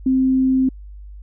sine tone, 261.6 Hz, C4, in tune, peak -13 dBFS, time 0.06-0.69 s, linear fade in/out 5 ms, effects added 50 Hz sine -34 dBFS peak until 1.22 s

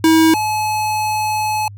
square tone pair in turn, 321.4 / 856.2 Hz, E4 / A5, -44 / -47 cents, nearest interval octave + perfect fourth, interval 1697 cents, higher second, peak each -9 / -17 dBFS, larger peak first, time 0.04-0.34 / 0.34-1.68 s, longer second, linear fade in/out 2 ms, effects added 101 Hz sine -32 dBFS peak until 1.77 s

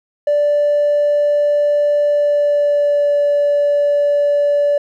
triangle tone with pitch glide, 585 to 578.6 Hz, D5 to D5, -7 to -26 cents, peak -8 dBFS, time 0.27-4.78 s, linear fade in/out 5 ms, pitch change -19 cents, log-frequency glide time 2.03-3.15 s, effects tanh soft clip ceiling -8 dBFS

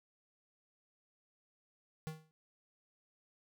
square tone with exponential decay, 157.4 Hz, D#3, 20 cents sharp, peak -37 dBFS, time 2.07-2.31 s, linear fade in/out 0 ms, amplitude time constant 51 ms, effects none

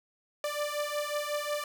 sawtooth beating tone pair, 587.3 / 592.8 Hz, D5 / D5, 0 / +16 cents, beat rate 5.5 Hz, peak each -30 dBFS, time 0.44-1.64 s, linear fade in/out 2 ms, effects none

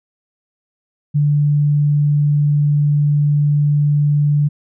sine tone, 146.6 Hz, D3, 3 cents flat, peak -11 dBFS, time 1.14-4.49 s, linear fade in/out 20 ms, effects none

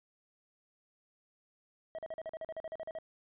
triangle tone bursts, 642 Hz, E5, 46 cents flat, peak -36 dBFS, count 14, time 1.95-2.986 s, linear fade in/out 0 ms, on 35 ms, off 42 ms, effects resampled to 8000 Hz

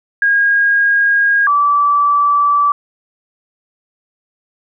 sine tone pair in turn, 1631 / 1157.6 Hz, G#6 / D6, -32 / -25 cents, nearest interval tritone, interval 593 cents, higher first, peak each -9 dBFS, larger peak neither, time 0.22-1.47 / 1.47-2.72 s, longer neither, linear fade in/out 2 ms, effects none

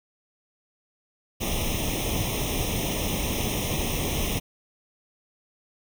pink noise with comb filter, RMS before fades -27 dBFS, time 1.4-4.4 s, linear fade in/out 20 ms, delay 0.33 ms, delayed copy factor +0.95, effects none

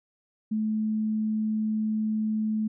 sine tone, 216.5 Hz, A3, 28 cents flat, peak -24 dBFS, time 0.51-2.68 s, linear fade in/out 10 ms, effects none

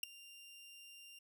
sawtooth tone with ADSR envelope, 2788 Hz, F7, 4 cents flat, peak -28 dBFS, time 0.03-1.19 s, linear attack 4 ms, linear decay 6 ms, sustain -23 dB, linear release 6 ms, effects none

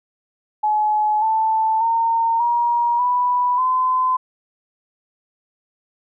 sine tone with pitch steps, 850 / 882 / 915.2 / 949.7 / 985.5 / 1022.6 Hz, G#5 / A5 / A#5 / A#5 / B5 / C6, +40 / +4 / -32 / +32 / -4 / -40 cents, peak -15 dBFS, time 0.63-4.17 s, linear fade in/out 10 ms, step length 590 ms, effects none

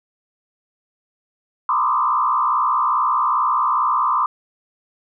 sine tone with frequency modulation, 1108.7 Hz, C#6, in tune, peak -15 dBFS, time 1.69-4.26 s, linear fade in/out 2 ms, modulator 62.4 Hz, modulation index 2.2, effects none

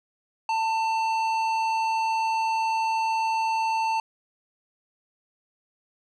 square tone with low-pass filter, 893 Hz, A5, 25 cents sharp, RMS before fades -25 dBFS, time 0.49-4 s, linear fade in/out 2 ms, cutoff 4200 Hz, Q 0.63, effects none

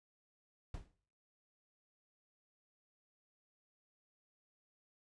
brown noise with exponential decay, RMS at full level -41 dBFS, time 0.74-0.94 s, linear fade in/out 2 ms, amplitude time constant 43 ms, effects noise-tail reverb RT60 0.5 s tail -18 dB re dry + resampled to 22050 Hz

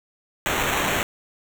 violet noise with sample-and-hold, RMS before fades -23 dBFS, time 0.46-1.03 s, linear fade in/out 0 ms, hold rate 4900 Hz, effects none

